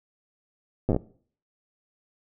slowing click train, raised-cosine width 2 ms, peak -11 dBFS, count 7, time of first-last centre 0.89-0.964 s, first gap 8 ms, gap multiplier 1.17, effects noise-tail reverb RT60 0.5 s tail -20 dB re dry

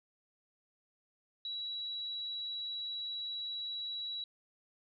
sine tone, 3905 Hz, B7, 20 cents flat, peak -37 dBFS, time 1.45-4.24 s, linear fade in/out 2 ms, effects none

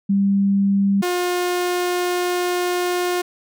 sine / sawtooth tone pair in turn, 198 / 356.8 Hz, G3 / F4, +18 / +37 cents, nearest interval minor seventh, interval 1019 cents, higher second, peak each -14 / -15 dBFS, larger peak first, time 0.09-1.02 / 1.02-3.22 s, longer second, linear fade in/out 10 ms, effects none

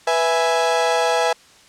35% pulse chord, E major, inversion second, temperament equal, 493.9 / 659.3 / 830.6 Hz, B4 / E5 / G#5, 0 / 0 / 0 cents, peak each -19 dBFS, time 0.07-1.33 s, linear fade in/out 5 ms, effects white hiss -49 dBFS RMS until 1.68 s + low-pass 7000 Hz 12 dB/octave

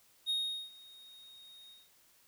triangle tone with ADSR envelope, 3729 Hz, A#7, in tune, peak -28 dBFS, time 0.26-1.9 s, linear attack 37 ms, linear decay 400 ms, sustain -23 dB, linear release 200 ms, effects white hiss -66 dBFS RMS until 2.27 s

